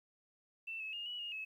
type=tone with pitch steps; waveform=sine; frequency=2672 / 2589 / 2835 / 2935 / 2849 / 2584 Hz; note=E7 / E7 / F7 / F#7 / F7 / E7; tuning=+23 / -32 / +25 / -15 / +34 / -35 cents; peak=-40 dBFS; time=0.67-1.45 s; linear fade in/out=10 ms; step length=130 ms; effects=12-bit